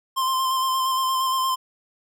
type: tone with vibrato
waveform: square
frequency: 1046.5 Hz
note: C6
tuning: in tune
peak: -21 dBFS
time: 0.16-1.56 s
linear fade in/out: 20 ms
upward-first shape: square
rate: 8.6 Hz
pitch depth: 18 cents each way
effects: none